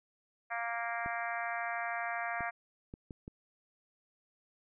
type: harmonic tone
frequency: 233.1 Hz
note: A#3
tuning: in tune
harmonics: 3 / 4 / 5 / 6 / 7 / 8 / 9 / 10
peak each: -38 / -45 / -43 / -44 / -41 / -44 / -44 / -47 dBFS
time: 0.5-2.51 s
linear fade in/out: 20 ms
type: clicks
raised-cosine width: 3 ms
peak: -31 dBFS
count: 5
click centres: 1.061 / 2.407 / 2.939 / 3.108 / 3.279 s
effects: none